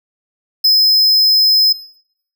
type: tone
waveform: square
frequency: 5100 Hz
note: D#8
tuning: 42 cents sharp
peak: -8 dBFS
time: 0.64-1.73 s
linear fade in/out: 10 ms
effects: noise-tail reverb RT60 0.7 s tail -21 dB re dry